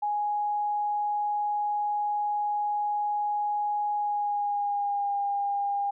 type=tone with pitch glide; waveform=sine; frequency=830.6 to 806.5 Hz; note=G#5 to G5; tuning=0 to +49 cents; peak=-25 dBFS; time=0.02-5.91 s; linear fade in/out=10 ms; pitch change=-51 cents; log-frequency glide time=3.94-5.16 s; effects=none